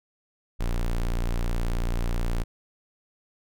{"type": "tone", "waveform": "square", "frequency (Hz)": 29.27, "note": "A#0", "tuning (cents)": 8, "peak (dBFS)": -24, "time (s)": [0.59, 2.44], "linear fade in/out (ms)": 20, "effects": []}